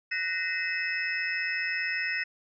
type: tone cluster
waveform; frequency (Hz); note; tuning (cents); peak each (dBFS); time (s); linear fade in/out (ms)
sine; 1495 / 1861 / 2036 / 2584 / 5240; F#6 / A#6 / C7 / E7 / E8; +17 / -3 / -48 / -35 / -11; -37 / -31 / -34 / -34 / -40; 0.11-2.24; 10
effects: none